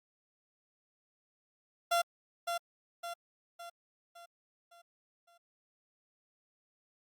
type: tone with echo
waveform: 30% pulse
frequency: 687 Hz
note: F5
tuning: 29 cents flat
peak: -24 dBFS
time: 1.91-2.02 s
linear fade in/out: 10 ms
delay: 560 ms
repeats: 6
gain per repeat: -6 dB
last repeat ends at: 5.38 s
effects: Opus 48 kbps